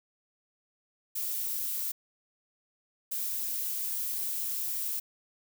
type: noise bursts at uneven times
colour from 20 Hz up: violet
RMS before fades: -33 dBFS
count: 2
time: 1.15-1.92 / 3.11-5 s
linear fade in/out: 10 ms
effects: none